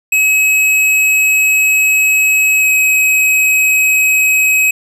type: tone with pitch glide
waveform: square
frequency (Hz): 2560 to 2544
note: D#7 to D#7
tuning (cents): +49 to +38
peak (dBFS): -9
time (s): 0.12-4.71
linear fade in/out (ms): 5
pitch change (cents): -11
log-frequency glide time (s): 2.58-2.68
effects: none